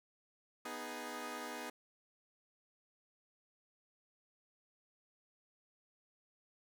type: chord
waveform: 10% pulse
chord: G# minor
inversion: first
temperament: equal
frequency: 246.9 / 311.1 / 415.3 Hz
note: B3 / D#4 / G#4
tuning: 0 / 0 / 0 cents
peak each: -38 / -39 / -39 dBFS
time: 0.65-1.7 s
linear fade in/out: 5 ms
effects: none